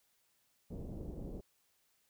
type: low-pass noise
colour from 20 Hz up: pink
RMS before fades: -44 dBFS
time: 0.7-1.41 s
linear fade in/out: 10 ms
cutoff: 520 Hz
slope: 24 dB/octave
effects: white hiss -75 dBFS RMS until 2.09 s